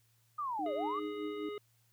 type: linear two-way sweep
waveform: sine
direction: down then up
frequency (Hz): 1244.5 to 530 to 1244.5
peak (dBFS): -34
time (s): 0.38-1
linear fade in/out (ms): 10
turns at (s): 0.74
type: tone with tremolo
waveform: sine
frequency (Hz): 307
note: D#4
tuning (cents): -23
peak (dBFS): -36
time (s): 0.59-1.49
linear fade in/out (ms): 2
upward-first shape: triangle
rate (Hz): 4.9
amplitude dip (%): 80
type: harmonic tone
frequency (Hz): 415.3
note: G#4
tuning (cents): 0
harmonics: 1 / 3 / 5 / 7 / 9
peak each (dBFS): -39 / -49 / -53 / -56 / -58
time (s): 0.66-1.58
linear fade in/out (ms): 2
effects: added 115 Hz sine -70 dBFS peak until 1.92 s + white hiss -73 dBFS RMS until 1.92 s